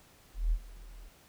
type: tone with ADSR envelope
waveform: sine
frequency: 40.09 Hz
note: E1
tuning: 47 cents flat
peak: -23 dBFS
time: 0.34-1.09 s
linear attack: 180 ms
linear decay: 65 ms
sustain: -22 dB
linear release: 10 ms
effects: pink hiss -60 dBFS RMS until 1.28 s